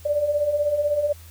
sine beating tone pair, 574 / 590 Hz, D5 / D5, -40 / +8 cents, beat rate 16 Hz, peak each -27 / -20 dBFS, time 0.05-1.13 s, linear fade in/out 10 ms, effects added 83 Hz sine -42 dBFS peak until 1.3 s + white hiss -50 dBFS RMS until 1.3 s

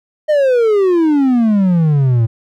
triangle exponential sweep, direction down, 622.3 to 110 Hz, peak -7 dBFS, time 0.28-2.27 s, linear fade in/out 20 ms, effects none

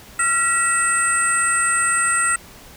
sine tone cluster, 1372 / 1929 / 2632 / 8130 Hz, F6 / B6 / E7 / B8, -31 / -41 / -3 / +49 cents, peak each -19 / -22 / -28 / -19 dBFS, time 0.19-2.36 s, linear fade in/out 5 ms, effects tanh soft clip ceiling -7 dBFS + pink hiss -43 dBFS RMS until 2.76 s

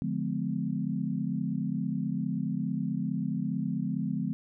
sine chord, D diminished seventh, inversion none, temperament just, 146.83 / 176.2 / 211.4 / 253.7 Hz, D3 / F3 / Ab3 / Cb4, 0 / +16 / +31 / +47 cents, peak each -35 / -33 / -33 / -34 dBFS, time 0.02-4.33 s, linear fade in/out 0 ms, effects none

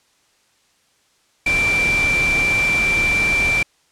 sine tone in noise, 2349 Hz, D7, in tune, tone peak -15 dBFS, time 1.46-3.63 s, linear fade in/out 5 ms, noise pink, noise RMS -25 dBFS, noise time 1.46-3.63 s, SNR +7 dB, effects white hiss -60 dBFS RMS until 3.91 s + low-pass 8000 Hz 12 dB/octave

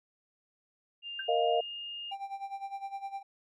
sine tone with pitch glide, 2803 to 2831 Hz, F7 to F7, +6 to +23 cents, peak -38 dBFS, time 1.02-2.15 s, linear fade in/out 50 ms, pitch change +17 cents, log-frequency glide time 1.21-1.26 s
sine tone with exponential decay, 1568 Hz, G6, in tune, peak -31 dBFS, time 1.19-1.28 s, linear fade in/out 5 ms, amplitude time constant 19 ms
sine chord, Bb suspended fourth, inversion none, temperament just, 466.2 / 621.6 / 699.2 Hz, Bb4 / Eb5 / F5, 0 / -2 / +2 cents, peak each -30 / -30 / -28 dBFS, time 1.28-1.61 s, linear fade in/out 10 ms
triangle tone with tremolo, 788 Hz, G5, 9 cents sharp, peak -32 dBFS, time 2.11-3.23 s, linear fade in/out 10 ms, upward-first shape sine, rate 9.8 Hz, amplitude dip 80%
effects none

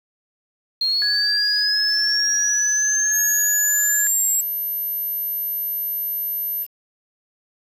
sine linear sweep, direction up, 4200 to 7690 Hz, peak -17 dBFS, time 0.81-4.41 s, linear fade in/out 5 ms
sine tone with pitch glide, 1671 to 1692.4 Hz, G#6 to G#6, +10 to +32 cents, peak -23 dBFS, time 1.02-4.07 s, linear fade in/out 0 ms, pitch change +22 cents, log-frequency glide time 1.3-2.71 s
sine tone, 13000 Hz, G#9, 38 cents flat, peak -22 dBFS, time 3.11-6.67 s, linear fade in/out 50 ms
effects tanh soft clip ceiling -8 dBFS + 7-bit

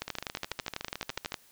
two click trains, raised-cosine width 0.2 ms, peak -15 / -18 dBFS, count 17 / 18, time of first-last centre 0.02-1.342 / 0.08-1.321 s, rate 12.1 / 13.7 Hz, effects white hiss -60 dBFS RMS until 1.51 s

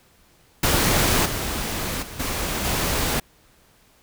pink noise with level steps, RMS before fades -19 / -27 / -37 / -26 / -23 dBFS, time 0.63-3.2 s, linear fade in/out 5 ms, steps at 1.25 / 2.02 / 2.19 / 2.64 s, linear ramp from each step 10 ms, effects pink hiss -57 dBFS RMS until 4.02 s

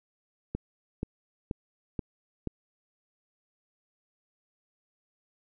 click train, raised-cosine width 3 ms, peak -18 dBFS, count 5, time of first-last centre 0.55-2.473 s, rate 2.08 Hz, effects none

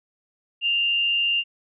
sine tone with frequency modulation, 2794 Hz, F7, in tune, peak -19 dBFS, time 0.61-1.44 s, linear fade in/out 50 ms, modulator 150 Hz, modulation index 0.28, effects none

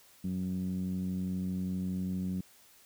10% pulse tone with low-pass filter, 92.5 Hz, F#2, in tune, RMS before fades -34 dBFS, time 0.24-2.41 s, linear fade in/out 5 ms, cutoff 200 Hz, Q 4.2, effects white hiss -60 dBFS RMS until 2.85 s

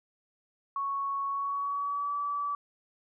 sine tone with pitch glide, 1108.7 to 1151.8 Hz, C#6 to D6, 0 to -34 cents, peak -29 dBFS, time 0.76-2.55 s, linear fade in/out 2 ms, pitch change +66 cents, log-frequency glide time 1.27-2.15 s, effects none

